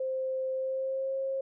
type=tone with pitch glide; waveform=sine; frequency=523.3 to 536.8 Hz; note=C5 to C5; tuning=0 to +44 cents; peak=-29 dBFS; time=0-1.41 s; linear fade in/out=5 ms; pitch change=+44 cents; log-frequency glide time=0.53-1.15 s; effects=none